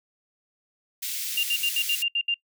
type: high-pass noise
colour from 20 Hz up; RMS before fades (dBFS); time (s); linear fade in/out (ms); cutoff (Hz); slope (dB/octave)
white; -31; 1.02-2.03; 10; 2200; 24
type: tone bursts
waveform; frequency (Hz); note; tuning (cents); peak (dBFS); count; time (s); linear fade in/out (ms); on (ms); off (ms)
sine; 2794; F7; 0; -21; 8; 1.37-2.343; 5; 63; 67
effects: noise-tail reverb RT60 0.1 s tail -24 dB re dry